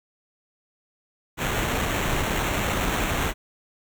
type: noise with sample-and-hold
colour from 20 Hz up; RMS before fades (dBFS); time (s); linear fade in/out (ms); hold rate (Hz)
pink; -25; 1.37-3.34; 50; 4900
effects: none